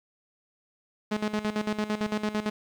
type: tone with tremolo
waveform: sawtooth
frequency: 212 Hz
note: G#3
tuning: 36 cents sharp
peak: -21 dBFS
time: 1.11-2.5 s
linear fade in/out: 10 ms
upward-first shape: square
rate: 8.9 Hz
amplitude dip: 75%
effects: low-pass 5000 Hz 12 dB/octave + 9-bit